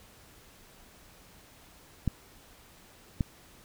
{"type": "clicks", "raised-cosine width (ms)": 5, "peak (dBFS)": -14, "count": 2, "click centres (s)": [2.077, 3.208], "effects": ["pink hiss -56 dBFS RMS until 3.64 s"]}